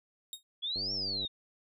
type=tone with exponential decay; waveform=sawtooth; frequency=3729 Hz; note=A#7; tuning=in tune; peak=-32 dBFS; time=0.33-0.43 s; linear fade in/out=1 ms; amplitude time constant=20 ms
type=exponential two-way sweep; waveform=sine; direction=up then down; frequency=3317 to 5550 to 3619 Hz; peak=-32 dBFS; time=0.62-1.28 s; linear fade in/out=20 ms; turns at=0.93 s
type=click train; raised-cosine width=2 ms; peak=-33 dBFS; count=49; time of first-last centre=0.76-1.249 s; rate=98.1 Hz
effects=none